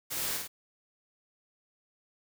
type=noise with echo; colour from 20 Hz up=white; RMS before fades=-35 dBFS; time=0.1-0.38 s; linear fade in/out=20 ms; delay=50 ms; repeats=2; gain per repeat=-3 dB; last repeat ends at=0.48 s; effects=none